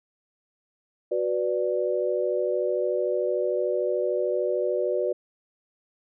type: chord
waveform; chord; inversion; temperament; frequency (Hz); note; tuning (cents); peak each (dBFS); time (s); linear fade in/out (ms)
sine; B minor; second; equal; 370 / 493.9 / 587.3; F#4 / B4 / D5; 0 / 0 / 0; -27; 1.11-5.13; 10
effects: none